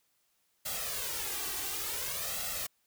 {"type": "noise with flanger", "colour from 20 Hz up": "white", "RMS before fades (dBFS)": -36, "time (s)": [0.65, 2.67], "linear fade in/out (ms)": 10, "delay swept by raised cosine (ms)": [1.5, 2.6], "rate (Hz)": 0.56, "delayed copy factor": 0.75, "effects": ["white hiss -74 dBFS RMS until 2.86 s"]}